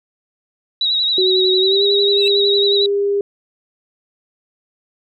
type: tone with vibrato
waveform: sine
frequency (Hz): 3858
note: B7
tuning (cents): -41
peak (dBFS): -14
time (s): 0.81-2.86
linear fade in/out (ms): 2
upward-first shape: sine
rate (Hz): 11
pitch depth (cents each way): 51
type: tone with pitch glide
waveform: sine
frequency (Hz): 373.7 to 402.8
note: F#4 to G4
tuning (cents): +17 to +47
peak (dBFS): -14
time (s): 1.18-3.21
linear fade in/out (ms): 2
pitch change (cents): +130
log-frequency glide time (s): 1.58-1.84
type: tone with exponential growth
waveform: triangle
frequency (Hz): 2649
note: E7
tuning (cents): +8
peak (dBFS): -17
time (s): 2.09-2.28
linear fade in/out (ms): 1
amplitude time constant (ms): 40
effects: none